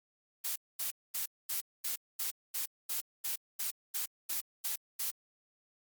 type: noise bursts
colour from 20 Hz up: blue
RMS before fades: -35 dBFS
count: 14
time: 0.44-5.11 s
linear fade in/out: 10 ms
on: 120 ms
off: 230 ms
effects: Opus 48 kbps

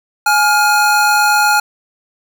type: tone pair together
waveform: square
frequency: 837 / 1411 Hz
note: G#5 / F6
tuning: +13 / +17 cents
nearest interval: major sixth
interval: 904 cents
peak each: -13 dBFS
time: 0.26-1.6 s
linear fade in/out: 5 ms
effects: none

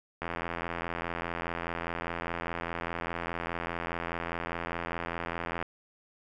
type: click train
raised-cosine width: 0.5 ms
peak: -18 dBFS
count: 460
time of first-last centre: 0.22-5.626 s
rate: 84.9 Hz
effects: none

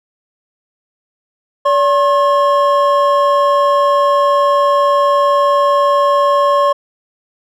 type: tone pair together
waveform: triangle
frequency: 573 / 1076.1 Hz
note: D5 / C6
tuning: -43 / +48 cents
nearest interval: major seventh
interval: 1091 cents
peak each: -10 dBFS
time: 1.65-6.73 s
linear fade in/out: 10 ms
effects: none

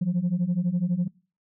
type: beating tone pair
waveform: sine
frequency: 170 / 182 Hz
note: F3 / F#3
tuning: -46 / -28 cents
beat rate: 12 Hz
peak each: -25 / -22 dBFS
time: 0.01-1.08 s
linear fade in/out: 10 ms
effects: noise-tail reverb RT60 0.4 s tail -25 dB re dry + tanh soft clip ceiling -18 dBFS

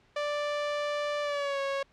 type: tone with pitch glide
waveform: sawtooth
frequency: 587.3 to 551.1 Hz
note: D5 to C#5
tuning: 0 to -10 cents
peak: -25 dBFS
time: 0.16-1.83 s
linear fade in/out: 5 ms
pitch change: -110 cents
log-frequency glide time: 1.22-1.6 s
effects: pink hiss -64 dBFS RMS until 1.92 s + low-pass 4000 Hz 12 dB/octave

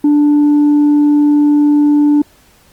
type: tone with tanh clipping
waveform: sine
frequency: 293.7 Hz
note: D4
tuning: in tune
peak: -7 dBFS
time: 0.04-2.22 s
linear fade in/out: 5 ms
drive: 1 dB
effects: pink hiss -48 dBFS RMS until 2.72 s + Opus 32 kbps

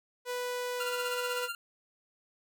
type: tone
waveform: sawtooth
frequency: 493.5 Hz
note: B4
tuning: 1 cent flat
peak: -29 dBFS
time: 0.25-1.49 s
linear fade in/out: 50 ms
type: tone with tremolo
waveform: 25% pulse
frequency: 1392 Hz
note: F6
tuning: 6 cents flat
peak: -29 dBFS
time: 0.8-1.55 s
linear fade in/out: 2 ms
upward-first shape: sine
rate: 16 Hz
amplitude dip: 70%
effects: none

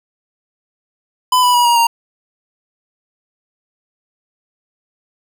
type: tone with pitch steps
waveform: square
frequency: 1005 / 986 / 967.4 / 949.1 / 931.2 Hz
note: B5 / B5 / B5 / A#5 / A#5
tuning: +30 / -3 / -36 / +31 / -2 cents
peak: -10 dBFS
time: 1.32-1.87 s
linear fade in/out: 5 ms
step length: 110 ms
effects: none

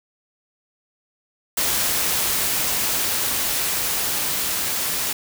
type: noise with level ramp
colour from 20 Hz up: white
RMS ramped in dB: -21 to -24 dBFS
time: 1.57-5.13 s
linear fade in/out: 5 ms
effects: none

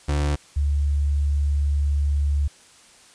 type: tone pair in turn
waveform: 35% pulse / sine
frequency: 73 / 71.95 Hz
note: D2 / D2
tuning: -10 / -35 cents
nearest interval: unison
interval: 25 cents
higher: first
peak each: -18 dBFS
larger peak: neither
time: 0.08-0.36 / 0.56-2.48 s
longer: second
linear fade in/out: 10 ms
effects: white hiss -51 dBFS RMS until 3.14 s + resampled to 22050 Hz

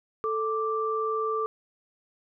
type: tone pair together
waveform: sine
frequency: 440 / 1174.7 Hz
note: A4 / D6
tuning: 0 / 0 cents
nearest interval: octave + perfect fourth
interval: 1700 cents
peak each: -28 dBFS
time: 0.24-1.46 s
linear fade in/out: 0 ms
effects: none

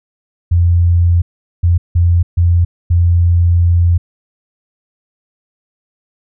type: tone bursts at uneven times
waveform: sine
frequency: 86.4 Hz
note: F2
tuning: 18 cents flat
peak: -7 dBFS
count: 5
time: 0.51-1.22 / 1.63-1.78 / 1.95-2.23 / 2.37-2.65 / 2.9-3.98 s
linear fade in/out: 10 ms
effects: none

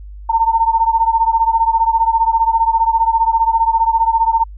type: beating tone pair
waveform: sine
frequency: 902 / 917 Hz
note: A5 / A#5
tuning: +43 / -29 cents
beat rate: 15 Hz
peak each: -13 / -15 dBFS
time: 0.29-4.44 s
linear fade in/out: 10 ms
effects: added 50 Hz sine -30 dBFS peak until 4.57 s

